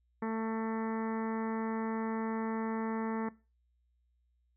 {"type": "harmonic tone", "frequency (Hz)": 222.9, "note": "A3", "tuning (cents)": 23, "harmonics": [1, 2, 3, 4, 5, 6, 7, 8, 9, 10], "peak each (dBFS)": [-34, -38, -49, -41, -45, -48, -56, -49, -53, -60], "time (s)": [0.22, 3.29], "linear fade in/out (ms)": 5, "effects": ["noise-tail reverb RT60 0.3 s tail -20 dB re dry", "added 60 Hz sine -70 dBFS peak until 4.56 s"]}